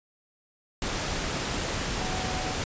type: tone in noise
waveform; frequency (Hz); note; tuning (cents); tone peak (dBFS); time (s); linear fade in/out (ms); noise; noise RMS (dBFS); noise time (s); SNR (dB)
sine; 744; F#5; +9; -36; 2.01-2.53; 2; pink; -30; 0.82-2.64; -9
effects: resampled to 16000 Hz